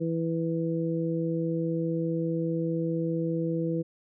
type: harmonic tone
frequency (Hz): 164.81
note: E3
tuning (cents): 0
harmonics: 1 / 2 / 3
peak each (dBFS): -29 / -30 / -32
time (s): 0-3.83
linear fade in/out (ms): 20
effects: none